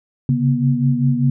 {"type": "tone cluster", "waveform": "sine", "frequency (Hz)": [135.1, 140.2, 240.7], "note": ["C#3", "C#3", "B3"], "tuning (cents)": [-44, 20, -44], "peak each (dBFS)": -18, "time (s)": [0.29, 1.3], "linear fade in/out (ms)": 2, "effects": []}